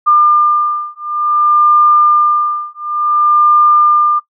sine beating tone pair, 1200 / 1200.56 Hz, D6 / D6, +37 / +38 cents, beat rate 0.56 Hz, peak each -11 dBFS, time 0.06-4.2 s, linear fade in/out 20 ms, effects noise-tail reverb RT60 0.1 s tail -20 dB re dry

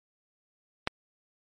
click, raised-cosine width 0.3 ms, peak -10 dBFS, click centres 0.874 s, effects MP3 64 kbps

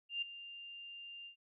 sine tone with ADSR envelope, 2794 Hz, F7, in tune, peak -33 dBFS, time 0.09-1.36 s, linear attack 130 ms, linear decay 9 ms, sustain -14 dB, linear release 100 ms, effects none

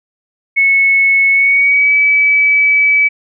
sine tone with pitch glide, 2200 to 2292 Hz, C#7 to D7, -14 to -43 cents, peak -7 dBFS, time 0.56-3.09 s, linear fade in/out 20 ms, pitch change +71 cents, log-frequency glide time 1.31-1.94 s, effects none

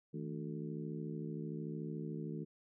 harmonic tone with a mistuned harmonic, 73.42 Hz, D2, in tune, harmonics 2 / 3 / 4 / 5 / 6, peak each -42 / -46 / -47 / -48 / -51 dBFS, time 0.13-2.45 s, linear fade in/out 20 ms, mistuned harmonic 2, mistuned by +140 cents, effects none

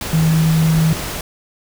sine tone in noise, 160.2 Hz, E3, 49 cents flat, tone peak -11 dBFS, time 0.13-0.93 s, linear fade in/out 2 ms, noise pink, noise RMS -25 dBFS, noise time 0.01-1.21 s, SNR +11 dB, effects none

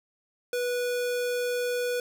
square tone, 490 Hz, B4, 14 cents flat, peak -27 dBFS, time 0.53-2 s, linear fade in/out 2 ms, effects none

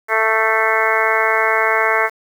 harmonic tone with a mistuned harmonic, 221.3 Hz, A3, 10 cents sharp, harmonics 2 / 3 / 4 / 5 / 6 / 7 / 8 / 9 / 10, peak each -22 / -22 / -22 / -22 / -22 / -22 / -22 / -22 / -22 dBFS, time 0.08-2.1 s, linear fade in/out 50 ms, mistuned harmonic 10, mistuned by -29 cents, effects 7-bit

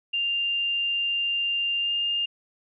sine tone with pitch glide, 2794 to 2813 Hz, F7 to F7, 0 to +12 cents, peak -23 dBFS, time 0.13-2.26 s, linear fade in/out 10 ms, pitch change +12 cents, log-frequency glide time 1.8-1.92 s, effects none

